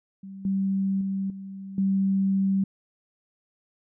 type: tone with level steps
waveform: sine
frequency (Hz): 193.9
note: G3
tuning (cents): -19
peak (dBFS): -37 / -22 / -25 / -35 / -20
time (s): 0.23-2.64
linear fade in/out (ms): 5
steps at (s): 0.45 / 1.01 / 1.3 / 1.78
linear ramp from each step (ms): 2
effects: none